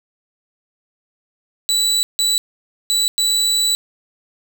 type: tone bursts at uneven times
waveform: 30% pulse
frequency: 3951 Hz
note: B7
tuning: in tune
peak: -12 dBFS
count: 4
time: 1.69-2.03 / 2.19-2.38 / 2.9-3.08 / 3.18-3.75 s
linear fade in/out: 0 ms
effects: none